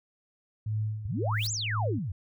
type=tone with tremolo; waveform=sine; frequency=107.6 Hz; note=A2; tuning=38 cents flat; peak=-26 dBFS; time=0.66-1.99 s; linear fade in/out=5 ms; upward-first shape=sine; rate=1.9 Hz; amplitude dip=70%
type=exponential two-way sweep; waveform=sine; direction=up then down; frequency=80.3 to 7770 to 80.3 Hz; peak=-30 dBFS; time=1.05-2.12 s; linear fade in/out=5 ms; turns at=1.52 s
type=noise with exponential growth; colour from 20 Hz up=blue; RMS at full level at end=-35 dBFS; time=1.32-1.47 s; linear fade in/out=5 ms; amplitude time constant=32 ms
effects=none